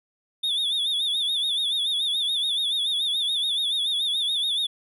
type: tone with vibrato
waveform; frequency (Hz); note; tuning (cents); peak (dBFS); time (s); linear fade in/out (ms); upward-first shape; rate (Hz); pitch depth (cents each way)
triangle; 3546; A7; +13; -21; 0.43-4.67; 10; sine; 7; 100
effects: none